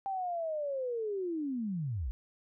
sine linear sweep, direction down, 792 to 49.1 Hz, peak -32 dBFS, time 0.06-2.11 s, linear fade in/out 0 ms, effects none

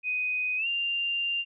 sine tone with pitch glide, 2498 to 2788 Hz, D#7 to F7, +6 to -4 cents, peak -26 dBFS, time 0.03-1.45 s, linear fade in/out 50 ms, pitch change +190 cents, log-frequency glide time 0.57-0.67 s, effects none

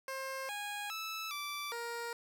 15% pulse tone with pitch steps, 532 / 823 / 1310 / 1166 / 469.5 Hz, C5 / G#5 / E6 / D6 / A#4, +29 / -16 / -11 / -13 / +12 cents, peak -32 dBFS, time 0.08-2.13 s, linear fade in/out 2 ms, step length 410 ms, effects none

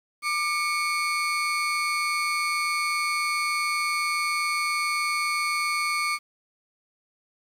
35% pulse tone pair together, 1192.2 / 2217 Hz, D6 / C#7, +26 / 0 cents, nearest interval major seventh, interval 1074 cents, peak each -25 dBFS, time 0.22-6.19 s, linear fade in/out 50 ms, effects low-pass 11000 Hz 12 dB/octave + 9-bit

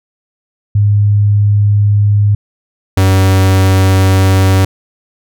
sine / 45% pulse tone pair in turn, 103 / 95.19 Hz, G#2 / F#2, -14 / +50 cents, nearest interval minor second, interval 136 cents, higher first, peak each -6 dBFS, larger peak neither, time 0.75-2.35 / 2.97-4.65 s, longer second, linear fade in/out 5 ms, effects none

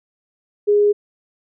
sine tone, 413 Hz, G#4, 10 cents flat, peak -11 dBFS, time 0.67-0.93 s, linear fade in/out 20 ms, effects none

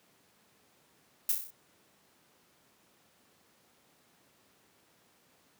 violet noise with echo, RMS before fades -27 dBFS, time 1.29-1.32 s, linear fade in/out 2 ms, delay 31 ms, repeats 6, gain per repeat -4 dB, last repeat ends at 1.506 s, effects pink hiss -66 dBFS RMS until 5.59 s + high-pass 150 Hz 12 dB/octave

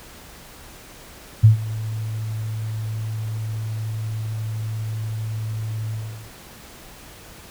sine tone with ADSR envelope, 109.6 Hz, A2, 6 cents flat, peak -5 dBFS, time 1.43-6.31 s, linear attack 16 ms, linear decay 120 ms, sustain -19 dB, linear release 400 ms, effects pink hiss -43 dBFS RMS until 7.5 s

